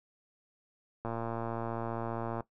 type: click train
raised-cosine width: 1 ms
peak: -22 dBFS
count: 157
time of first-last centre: 1.05-2.407 s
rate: 115 Hz
effects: noise-tail reverb RT60 0.1 s tail -17 dB re dry